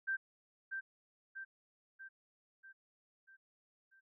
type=tone with echo; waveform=sine; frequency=1568 Hz; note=G6; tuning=in tune; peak=-33 dBFS; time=0.07-0.17 s; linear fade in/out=20 ms; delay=640 ms; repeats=6; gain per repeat=-5 dB; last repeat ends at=4.01 s; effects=none